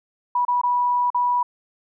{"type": "tone with dropouts", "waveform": "sine", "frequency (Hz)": 978, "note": "B5", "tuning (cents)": -17, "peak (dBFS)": -17, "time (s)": [0.35, 1.43], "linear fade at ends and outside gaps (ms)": 5, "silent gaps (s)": [[0.451, 0.481], [0.615, 0.634], [1.103, 1.145]], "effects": []}